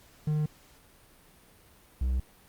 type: tone pair in turn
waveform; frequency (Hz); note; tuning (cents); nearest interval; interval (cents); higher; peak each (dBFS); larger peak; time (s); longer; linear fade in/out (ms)
triangle; 152 / 63.47; D#3 / B1; -40 / +48; octave + minor third; 1512; first; -23 / -23; neither; 0.27-0.46 / 2.01-2.2; neither; 5
effects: pink hiss -58 dBFS RMS until 2.48 s + Opus 48 kbps